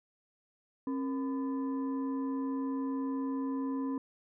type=tone with frequency modulation; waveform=sine; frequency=269.3 Hz; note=C#4; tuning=50 cents flat; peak=-31 dBFS; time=0.87-3.98 s; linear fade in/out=2 ms; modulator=737 Hz; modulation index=0.48; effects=none